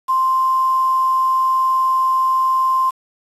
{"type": "tone with quantisation", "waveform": "sine", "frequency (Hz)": 1046.5, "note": "C6", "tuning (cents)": 0, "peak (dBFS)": -13, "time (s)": [0.08, 2.91], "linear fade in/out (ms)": 20, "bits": 6, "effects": ["resampled to 32000 Hz"]}